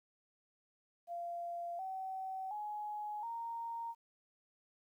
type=tone with pitch steps; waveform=sine; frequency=690 / 761.2 / 839.7 / 926.4 Hz; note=F5 / F#5 / G#5 / A#5; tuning=-21 / +49 / +19 / -11 cents; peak=-39 dBFS; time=1.07-3.95 s; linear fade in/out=50 ms; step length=720 ms; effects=12-bit